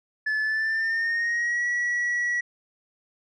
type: tone with pitch glide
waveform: sine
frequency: 1731 to 1931.8 Hz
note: A6 to B6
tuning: -29 to -39 cents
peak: -20 dBFS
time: 0.26-2.41 s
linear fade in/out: 10 ms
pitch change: +190 cents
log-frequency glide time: 0.41-1.66 s
effects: tanh soft clip ceiling -22 dBFS